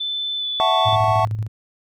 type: tone with pitch glide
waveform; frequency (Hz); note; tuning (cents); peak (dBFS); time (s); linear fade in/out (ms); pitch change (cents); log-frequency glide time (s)
sine; 3520 to 3474; A7 to A7; 0 to -23; -22; 0-0.96; 10; -23; 0.38-0.45
type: chord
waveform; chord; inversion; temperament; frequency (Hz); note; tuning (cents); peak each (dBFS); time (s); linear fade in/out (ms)
triangle; F# minor seventh; third; equal; 659.3 / 740 / 880 / 1108.7; E5 / F#5 / A5 / C#6; 0 / 0 / 0 / 0; -19; 0.6-1.25; 0
type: tone with tremolo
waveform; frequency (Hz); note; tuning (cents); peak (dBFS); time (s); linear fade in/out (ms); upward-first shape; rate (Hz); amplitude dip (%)
sine; 107.8; A2; -35; -19; 0.85-1.48; 20; square; 13; 50
effects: none